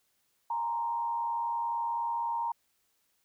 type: tone with frequency modulation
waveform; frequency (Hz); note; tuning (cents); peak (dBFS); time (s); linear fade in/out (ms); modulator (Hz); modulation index
sine; 932.3; A#5; 0; -29; 0.5-2.52; 5; 96; 0.54
effects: white hiss -74 dBFS RMS until 3.24 s